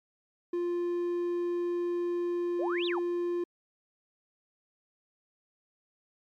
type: tone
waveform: triangle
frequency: 349.2 Hz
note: F4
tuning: in tune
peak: -26 dBFS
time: 0.53-3.44 s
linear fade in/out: 5 ms
type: exponential two-way sweep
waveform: sine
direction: up then down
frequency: 470 to 4048 to 710 Hz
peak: -33 dBFS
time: 2.59-2.99 s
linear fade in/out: 5 ms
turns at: 2.86 s
effects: MP3 96 kbps